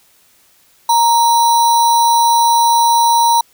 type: tone with sample-and-hold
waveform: sine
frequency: 932.3 Hz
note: A#5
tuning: in tune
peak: -8 dBFS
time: 0.89-3.41 s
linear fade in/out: 5 ms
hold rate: 4900 Hz
effects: white hiss -52 dBFS RMS until 3.53 s